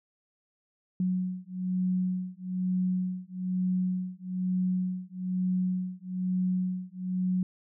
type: beating tone pair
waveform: sine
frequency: 183.1 / 184.2 Hz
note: F#3 / F#3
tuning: -18 / -7 cents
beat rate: 1.1 Hz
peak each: -30 dBFS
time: 1-7.43 s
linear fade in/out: 2 ms
effects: none